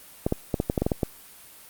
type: clicks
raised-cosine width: 2 ms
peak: -9 dBFS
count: 10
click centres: 0.265 / 0.324 / 0.542 / 0.601 / 0.699 / 0.778 / 0.82 / 0.865 / 0.918 / 1.032 s
effects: white hiss -48 dBFS RMS until 1.69 s + Opus 32 kbps